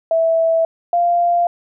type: tone pair in turn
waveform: sine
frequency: 656 / 694.7 Hz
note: E5 / F5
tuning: -9 / -9 cents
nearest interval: minor second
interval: 100 cents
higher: second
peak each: -12 dBFS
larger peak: neither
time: 0.11-0.65 / 0.93-1.47 s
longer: neither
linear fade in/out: 2 ms
effects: none